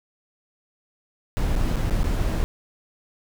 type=noise with dropouts; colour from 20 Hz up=brown; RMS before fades=-22 dBFS; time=1.37-2.44 s; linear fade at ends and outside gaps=0 ms; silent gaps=1.554-1.562 / 1.758-1.766 / 1.898-1.908 / 2.033-2.042 s; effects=none